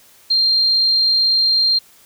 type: tone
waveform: sine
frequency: 4186 Hz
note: C8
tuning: in tune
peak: -12 dBFS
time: 0.3-1.79 s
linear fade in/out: 10 ms
effects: white hiss -49 dBFS RMS until 2.05 s